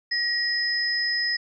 sine tone pair together, 1900 / 5072 Hz, A#6 / D#8, +33 / +32 cents, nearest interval octave + perfect fourth, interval 1699 cents, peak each -25 dBFS, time 0.11-1.37 s, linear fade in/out 10 ms, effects none

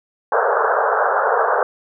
pink band-pass noise, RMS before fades -17 dBFS, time 0.32-1.63 s, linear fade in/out 2 ms, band 430 to 1600 Hz, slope 96 dB/octave, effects none

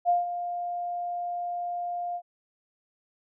sine tone with ADSR envelope, 703 Hz, F5, 11 cents sharp, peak -18 dBFS, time 0.05-2.22 s, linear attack 41 ms, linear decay 160 ms, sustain -11 dB, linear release 65 ms, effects none

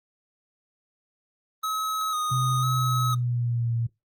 square tone with vibrato, 1261 Hz, D#6, 23 cents sharp, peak -26 dBFS, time 1.63-3.15 s, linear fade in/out 10 ms, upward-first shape square, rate 1 Hz, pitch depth 28 cents each way
sine tone with pitch glide, 127.7 to 116.43 Hz, C3 to A#2, -42 to -2 cents, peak -23 dBFS, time 2.31-3.87 s, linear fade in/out 10 ms, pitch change -160 cents, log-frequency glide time 2.73-3.75 s
effects noise-tail reverb RT60 0.2 s tail -23 dB re dry + Opus 24 kbps

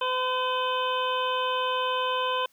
harmonic tone, 509 Hz, C5, 48 cents flat, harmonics 1 / 2 / 3 / 5 / 6 / 7, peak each -30 / -27 / -36 / -36 / -33 / -39 dBFS, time 0.01-2.46 s, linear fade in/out 5 ms, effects white hiss -64 dBFS RMS until 2.52 s

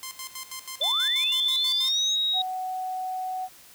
5% pulse tone with tremolo, 1046.5 Hz, C6, in tune, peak -22 dBFS, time 0.03-1.91 s, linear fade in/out 0 ms, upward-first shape square, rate 6.2 Hz, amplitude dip 80%
sine linear sweep, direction up, 497.9 to 6645 Hz, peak -31 dBFS, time 0.8-2.16 s, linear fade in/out 20 ms
sine tone with pitch glide, 3520 to 3794 Hz, A7 to A#7, 0 to +30 cents, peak -22 dBFS, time 0.81-2.42 s, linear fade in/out 5 ms, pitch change +130 cents, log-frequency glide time 1.76-1.99 s
sine tone, 745 Hz, F#5, 12 cents sharp, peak -28 dBFS, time 2.33-3.49 s, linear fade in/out 50 ms
effects white hiss -51 dBFS RMS until 3.74 s

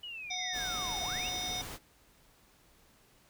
sine linear two-way sweep, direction down then up, 2974 to 659.3 to 2974 Hz, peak -40 dBFS, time 0.03-1.29 s, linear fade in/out 5 ms, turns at 1.03 s
harmonic tone, 732 Hz, F#5, 19 cents flat, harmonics 1 / 3 / 5 / 7 / 8, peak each -42 / -44 / -37 / -44 / -42 dBFS, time 0.3-1.62 s, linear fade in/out 10 ms
pink noise, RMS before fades -43 dBFS, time 0.52-1.79 s, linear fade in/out 50 ms
clicks, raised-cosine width 5 ms, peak -37 dBFS, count 5, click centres 0.922 / 1.086 / 1.122 / 1.159 / 1.195 s
effects pink hiss -64 dBFS RMS until 3.29 s

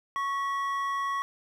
triangle tone pair together, 1108.7 / 1931.7 Hz, C#6 / B6, 0 / -39 cents, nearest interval minor seventh, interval 961 cents, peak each -26 / -35 dBFS, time 0.16-1.22 s, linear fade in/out 0 ms, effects none

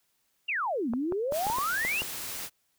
sine exponential two-way sweep, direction down then up, 2909 to 220 to 2909 Hz, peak -27 dBFS, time 0.48-2.02 s, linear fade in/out 10 ms, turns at 0.9 s
clicks, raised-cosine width 1 ms, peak -21 dBFS, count 8, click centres 0.936 / 1.123 / 1.323 / 1.468 / 1.5 / 1.585 / 1.85 / 2.02 s
white noise, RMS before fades -37 dBFS, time 1.31-2.5 s, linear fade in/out 50 ms
effects white hiss -73 dBFS RMS until 2.78 s

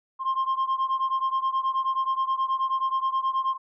sine beating tone pair, 1056 / 1065.4 Hz, C6 / C6, +16 / +31 cents, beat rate 9.4 Hz, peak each -23 / -25 dBFS, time 0.19-3.58 s, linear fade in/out 50 ms, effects tanh soft clip ceiling -20 dBFS

